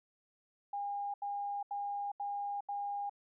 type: tone bursts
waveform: sine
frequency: 810 Hz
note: G#5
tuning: 43 cents flat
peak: -35 dBFS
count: 5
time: 0.73-3.096 s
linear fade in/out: 5 ms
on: 410 ms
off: 79 ms
effects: none